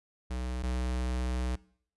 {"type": "tone pair in turn", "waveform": "square", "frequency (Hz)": [62.3, 62.3], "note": ["B1", "B1"], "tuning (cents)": [16, 16], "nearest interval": "unison", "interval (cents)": 0, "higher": "neither", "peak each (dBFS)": [-33, -30], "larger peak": "second", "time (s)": [[0.3, 0.63], [0.63, 1.56]], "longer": "second", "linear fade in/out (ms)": 10, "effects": ["noise-tail reverb RT60 0.6 s tail -22 dB re dry", "resampled to 24000 Hz"]}